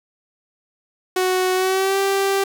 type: tone with pitch glide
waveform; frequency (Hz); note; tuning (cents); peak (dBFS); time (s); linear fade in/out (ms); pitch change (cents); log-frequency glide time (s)
sawtooth; 370 to 391.8; F#4 to G4; 0 to -1; -13; 1.16-2.44; 5; +99; 1.54-1.98
effects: 7-bit